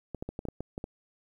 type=clicks; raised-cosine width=2 ms; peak=-22 dBFS; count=9; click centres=0.147 / 0.225 / 0.29 / 0.391 / 0.453 / 0.486 / 0.606 / 0.779 / 0.841 s; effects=10-bit